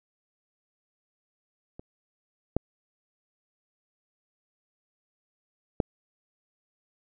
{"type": "clicks", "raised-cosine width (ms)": 2, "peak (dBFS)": [-28, -10, -9], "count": 3, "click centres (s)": [1.795, 2.566, 5.802], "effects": []}